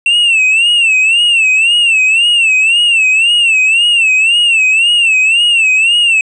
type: tone with vibrato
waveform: triangle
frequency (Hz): 2695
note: E7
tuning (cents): +38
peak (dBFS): -5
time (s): 0.06-6.21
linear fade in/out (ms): 2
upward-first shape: sine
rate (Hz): 1.9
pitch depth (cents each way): 120
effects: resampled to 22050 Hz